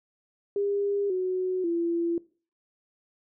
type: tone with pitch steps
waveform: sine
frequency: 403.2 / 369.7 / 339 Hz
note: G4 / F#4 / E4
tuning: +49 / -1 / +49 cents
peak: -24 dBFS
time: 0.56-2.18 s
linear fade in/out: 2 ms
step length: 540 ms
effects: noise-tail reverb RT60 0.4 s tail -21 dB re dry